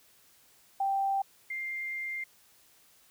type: tone pair in turn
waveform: sine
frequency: 784 / 2103 Hz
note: G5 / C7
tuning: 0 / +8 cents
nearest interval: octave + perfect fourth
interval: 1708 cents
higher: second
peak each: -26 / -33 dBFS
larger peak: first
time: 0.8-1.22 / 1.5-2.24 s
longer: second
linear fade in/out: 5 ms
effects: white hiss -62 dBFS RMS until 3.1 s